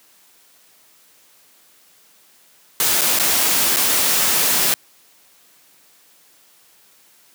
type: noise with dropouts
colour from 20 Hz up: white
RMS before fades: -17 dBFS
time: 2.8-4.74 s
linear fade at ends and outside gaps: 1 ms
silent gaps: 3.011-3.016 / 3.189-3.197 / 3.762-3.768 s
effects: white hiss -53 dBFS RMS until 7.34 s + high-pass 150 Hz 12 dB/octave